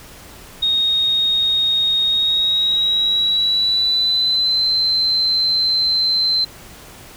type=tone with pitch glide; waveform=sine; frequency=3729 to 4090 Hz; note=A#7 to C8; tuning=0 to -40 cents; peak=-14 dBFS; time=0.62-6.45 s; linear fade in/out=10 ms; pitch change=+160 cents; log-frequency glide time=2.06-4.7 s; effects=pink hiss -40 dBFS RMS until 7.16 s